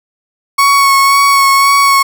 35% pulse tone with vibrato, 1108.7 Hz, C#6, in tune, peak -4 dBFS, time 0.58-2.03 s, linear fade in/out 10 ms, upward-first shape sine, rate 1.9 Hz, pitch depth 18 cents each way, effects 7-bit

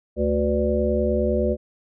harmonic tone with a mistuned harmonic, 73.42 Hz, D2, in tune, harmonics 1 / 3 / 5 / 7 / 8, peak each -25 / -25 / -25 / -25 / -25 dBFS, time 0.16-1.57 s, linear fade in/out 50 ms, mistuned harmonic 7, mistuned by -56 cents, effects none

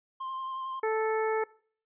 triangle tone with vibrato, 1053 Hz, C6, 11 cents sharp, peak -32 dBFS, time 0.2-0.8 s, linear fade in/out 10 ms, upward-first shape triangle, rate 11 Hz, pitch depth 21 cents each way
harmonic tone, 439 Hz, A4, 4 cents flat, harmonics 1 / 2 / 3 / 4 / 5, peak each -27 / -33 / -37 / -39 / -41 dBFS, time 0.83-1.44 s, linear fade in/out 5 ms
effects noise-tail reverb RT60 0.5 s tail -22 dB re dry + resampled to 8000 Hz

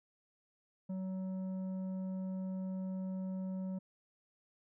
sine tone with tanh clipping, 187.9 Hz, F#3, 27 cents sharp, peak -38 dBFS, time 0.89-3.79 s, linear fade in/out 10 ms, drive 8 dB, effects none

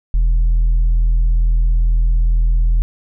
sine tone with tanh clipping, 41.13 Hz, E1, 3 cents flat, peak -11 dBFS, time 0.14-2.82 s, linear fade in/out 0 ms, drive 2 dB, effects none

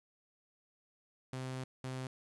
sawtooth tone bursts at uneven times, 129.8 Hz, C3, 13 cents flat, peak -35 dBFS, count 2, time 1.33-1.64 / 1.84-2.07 s, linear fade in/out 2 ms, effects resampled to 24000 Hz + 11-bit

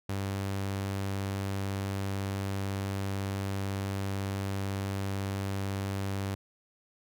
sawtooth tone, 98 Hz, G2, in tune, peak -27 dBFS, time 0.09-6.35 s, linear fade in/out 5 ms, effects none

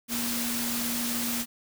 sine tone in noise, 237.5 Hz, A#3, 33 cents sharp, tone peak -32 dBFS, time 0.08-1.46 s, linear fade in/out 50 ms, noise white, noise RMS -31 dBFS, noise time 0.08-1.46 s, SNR -4 dB, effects none

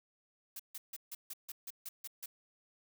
blue noise bursts, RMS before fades -44 dBFS, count 10, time 0.56-2.26 s, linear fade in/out 5 ms, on 35 ms, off 150 ms, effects none

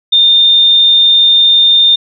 sine tone, 3623 Hz, A7, 50 cents sharp, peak -4 dBFS, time 0.12-1.96 s, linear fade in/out 10 ms, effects none

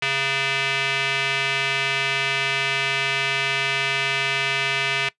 square tone with band-pass filter, 136.6 Hz, C#3, 25 cents flat, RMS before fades -23 dBFS, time 0.02-5.09 s, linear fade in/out 5 ms, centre 2500 Hz, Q 2.5, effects noise-tail reverb RT60 0.1 s tail -20 dB re dry + resampled to 24000 Hz

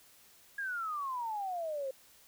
sine exponential sweep, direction down, 1661.2 to 519 Hz, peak -34 dBFS, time 0.58-1.91 s, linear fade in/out 5 ms, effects white hiss -61 dBFS RMS until 2.27 s

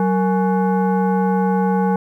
sine tone with frequency modulation, 187.7 Hz, F#3, 25 cents sharp, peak -14 dBFS, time 0-1.96 s, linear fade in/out 2 ms, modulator 650 Hz, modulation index 1, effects 9-bit

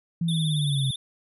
sine linear sweep, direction down, 170.3 to 130.81 Hz, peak -22 dBFS, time 0.21-0.91 s, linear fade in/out 5 ms
square tone with vibrato, 3520 Hz, A7, in tune, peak -30 dBFS, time 0.28-0.96 s, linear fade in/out 5 ms, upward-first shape triangle, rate 18 Hz, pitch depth 87 cents each way
effects resampled to 32000 Hz

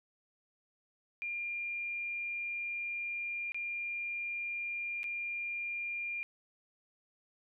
sine tone with dropouts, 2400 Hz, D7, 37 cents sharp, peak -35 dBFS, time 1.22-6.23 s, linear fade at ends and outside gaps 0 ms, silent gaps 3.52-3.545 / 5.032-5.041 s, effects none

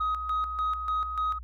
sine tone with tremolo, 1259 Hz, D#6, 20 cents sharp, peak -23 dBFS, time 0-1.39 s, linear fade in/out 10 ms, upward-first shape square, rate 3.4 Hz, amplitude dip 60%, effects tanh soft clip ceiling -23 dBFS + added 60 Hz sine -39 dBFS peak until 1.43 s

